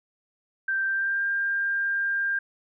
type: tone with pitch glide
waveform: sine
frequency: 1568 to 1597.3 Hz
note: G6 to G6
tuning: 0 to +32 cents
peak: -23 dBFS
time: 0.68-2.39 s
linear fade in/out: 5 ms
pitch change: +32 cents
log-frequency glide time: 0.86-1.24 s
effects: none